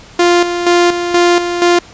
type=tone with tremolo; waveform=sawtooth; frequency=349.2 Hz; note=F4; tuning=in tune; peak=-3 dBFS; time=0.19-1.79 s; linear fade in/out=5 ms; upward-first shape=square; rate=2.1 Hz; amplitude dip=60%; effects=pink hiss -38 dBFS RMS until 1.93 s + resampled to 16000 Hz